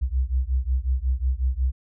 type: beating tone pair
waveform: sine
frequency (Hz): 61.74 / 67.24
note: B1 / C2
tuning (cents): 0 / +48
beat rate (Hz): 5.5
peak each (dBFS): -23 / -24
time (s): 0.01-1.72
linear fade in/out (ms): 20
effects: none

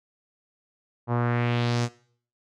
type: tone with low-pass filter sweep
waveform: sawtooth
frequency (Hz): 119.8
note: A#2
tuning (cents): +48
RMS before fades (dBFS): -25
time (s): 1.07-1.89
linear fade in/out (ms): 50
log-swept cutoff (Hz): 940 to 7200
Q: 2
effects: noise-tail reverb RT60 0.5 s tail -18 dB re dry

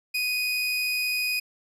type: tone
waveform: 30% pulse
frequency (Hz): 2489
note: D#7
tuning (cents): 0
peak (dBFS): -22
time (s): 0.14-1.4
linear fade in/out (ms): 10
effects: resampled to 32000 Hz

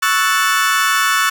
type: chord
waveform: 35% pulse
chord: F# minor seventh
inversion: second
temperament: equal with one note detuned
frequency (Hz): 1113.2 / 1318.5 / 1480 / 1760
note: C#6 / E6 / F#6 / A6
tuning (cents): +7 / 0 / 0 / 0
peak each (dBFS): -17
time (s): 0.02-1.3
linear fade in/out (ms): 10
effects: none

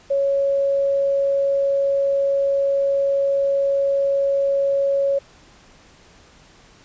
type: tone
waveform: sine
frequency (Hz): 554.4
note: C#5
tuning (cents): 0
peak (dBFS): -16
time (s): 0.1-5.19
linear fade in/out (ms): 10
effects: pink hiss -50 dBFS RMS until 6.84 s + resampled to 16000 Hz

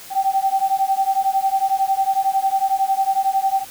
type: beating tone pair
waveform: sine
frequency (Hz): 771 / 782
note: G5 / G5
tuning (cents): -29 / -4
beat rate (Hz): 11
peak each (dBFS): -19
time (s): 0.1-3.65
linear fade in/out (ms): 50
effects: white hiss -39 dBFS RMS until 3.7 s

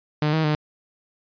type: tone with pitch steps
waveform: sawtooth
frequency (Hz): 151 / 158.5 / 151.5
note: D3 / D#3 / D#3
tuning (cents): +48 / +32 / -46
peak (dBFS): -15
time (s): 0.22-0.55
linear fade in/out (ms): 2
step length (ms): 110
effects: resampled to 11025 Hz

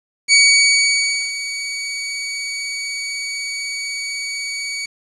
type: tone with ADSR envelope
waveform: 20% pulse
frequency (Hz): 2258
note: C#7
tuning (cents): +31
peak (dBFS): -3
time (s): 0.28-4.86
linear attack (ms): 46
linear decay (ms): 990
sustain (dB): -15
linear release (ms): 8
effects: resampled to 24000 Hz + 7-bit

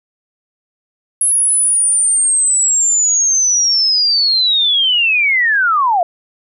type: linear sweep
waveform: sine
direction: down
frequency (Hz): 10750 to 659.3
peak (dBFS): -10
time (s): 1.21-6.03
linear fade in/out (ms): 2
effects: none

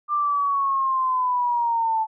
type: linear sweep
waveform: sine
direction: down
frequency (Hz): 1193 to 873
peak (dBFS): -19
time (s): 0.08-2.07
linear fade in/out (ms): 50
effects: none

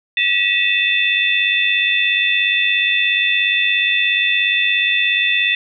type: tone cluster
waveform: sine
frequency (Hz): 1934 / 2558 / 2655 / 3544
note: B6 / D#7 / E7 / A7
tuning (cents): -37 / +47 / +12 / +12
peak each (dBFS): -19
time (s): 0.17-5.55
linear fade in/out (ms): 2
effects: none

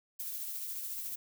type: noise with tremolo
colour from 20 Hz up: violet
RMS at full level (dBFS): -38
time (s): 0.19-1.16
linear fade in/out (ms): 10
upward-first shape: triangle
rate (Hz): 14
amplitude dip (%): 35
effects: none

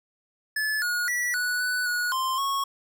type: tone with pitch steps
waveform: square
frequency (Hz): 1727 / 1445 / 1948 / 1474 / 1490 / 1457 / 1047 / 1100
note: A6 / F#6 / B6 / F#6 / F#6 / F#6 / C6 / C#6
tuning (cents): -33 / -41 / -24 / -7 / +12 / -27 / +1 / -14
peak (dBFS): -25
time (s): 0.56-2.64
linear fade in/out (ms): 5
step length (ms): 260
effects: none

